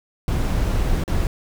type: noise with dropouts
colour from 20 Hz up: brown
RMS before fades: -20 dBFS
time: 0.28-1.27 s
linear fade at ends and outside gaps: 1 ms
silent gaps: 1.038-1.078 s
effects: none